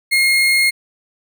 35% pulse tone, 2144 Hz, C7, 42 cents sharp, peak -10 dBFS, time 0.11-0.71 s, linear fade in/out 20 ms, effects none

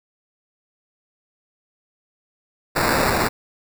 blue noise with sample-and-hold, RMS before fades -19 dBFS, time 2.75-3.29 s, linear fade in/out 20 ms, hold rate 3150 Hz, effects none

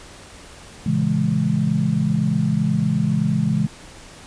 sine chord, A# half-diminished seventh, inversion none, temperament just, 116.54 / 139.85 / 167.82 / 209.8 Hz, A#2 / C#3 / E3 / G#3, 0 / +16 / +31 / +18 cents, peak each -27 / -22 / -21 / -21 dBFS, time 0.86-3.67 s, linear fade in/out 5 ms, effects pink hiss -42 dBFS RMS until 4.26 s + resampled to 22050 Hz

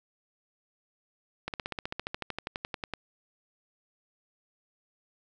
slowing click train, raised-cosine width 0.3 ms, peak -17 dBFS, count 20, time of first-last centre 1.48-2.937 s, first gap 58 ms, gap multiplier 1.03, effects none

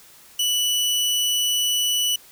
sawtooth tone, 2960 Hz, F#7, in tune, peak -16 dBFS, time 0.39-2.16 s, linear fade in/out 5 ms, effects white hiss -49 dBFS RMS until 2.31 s

